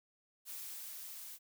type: noise with level ramp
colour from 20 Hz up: blue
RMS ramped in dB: -45 to -49 dBFS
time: 0.45-1.39 s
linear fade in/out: 50 ms
effects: none